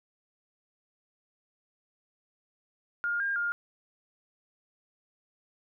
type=tone with pitch steps; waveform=sine; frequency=1415 / 1608 / 1412 Hz; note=F6 / G6 / F6; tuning=+22 / +44 / +19 cents; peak=-27 dBFS; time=3.04-3.52 s; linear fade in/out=0 ms; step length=160 ms; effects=none